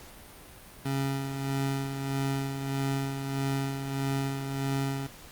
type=tone with tremolo; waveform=25% pulse; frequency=136.8 Hz; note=C#3; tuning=23 cents flat; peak=-23 dBFS; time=0.85-5.07 s; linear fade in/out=5 ms; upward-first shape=sine; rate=1.6 Hz; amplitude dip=50%; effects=pink hiss -49 dBFS RMS until 5.31 s + Opus 48 kbps